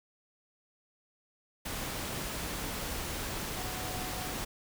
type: tone in noise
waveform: sine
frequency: 740 Hz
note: F#5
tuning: in tune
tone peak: -44 dBFS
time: 3.57-4.34 s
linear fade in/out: 10 ms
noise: pink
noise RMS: -37 dBFS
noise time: 1.65-4.45 s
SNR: -10 dB
effects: none